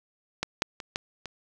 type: clicks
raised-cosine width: 0.2 ms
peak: -10 / -6 / -20 / -11 / -20 dBFS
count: 5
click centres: 0.43 / 0.621 / 0.802 / 0.959 / 1.257 s
effects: none